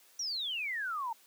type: exponential sweep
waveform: sine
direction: down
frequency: 5920 to 880 Hz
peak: -33 dBFS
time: 0.19-1.13 s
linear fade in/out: 5 ms
effects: white hiss -62 dBFS RMS until 1.26 s + high-pass 300 Hz 12 dB/octave